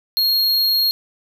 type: tone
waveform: square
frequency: 4268 Hz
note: C8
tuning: 34 cents sharp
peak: -15 dBFS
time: 0.17-0.91 s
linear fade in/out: 0 ms
effects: none